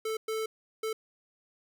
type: tone bursts at uneven times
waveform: square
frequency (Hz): 440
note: A4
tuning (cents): 0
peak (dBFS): -31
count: 3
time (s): 0.05-0.17 / 0.28-0.46 / 0.83-0.93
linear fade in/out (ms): 5
effects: none